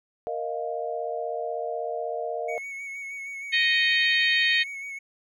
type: chord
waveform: sine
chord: Bb suspended fourth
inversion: none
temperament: equal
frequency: 466.2 / 622.3 / 698.5 Hz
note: Bb4 / Eb5 / F5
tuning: 0 / 0 / 0 cents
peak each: -32 dBFS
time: 0.27-2.58 s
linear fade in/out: 0 ms
type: tone with vibrato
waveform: triangle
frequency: 2217 Hz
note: C#7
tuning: in tune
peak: -32 dBFS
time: 2.48-4.99 s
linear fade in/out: 10 ms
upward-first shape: sine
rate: 6.4 Hz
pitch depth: 28 cents each way
type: harmonic tone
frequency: 622.3 Hz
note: D#5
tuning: in tune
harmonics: 3 / 4 / 5 / 6 / 7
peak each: -23 / -25 / -28 / -28 / -32 dBFS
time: 3.52-4.64 s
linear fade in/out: 20 ms
effects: none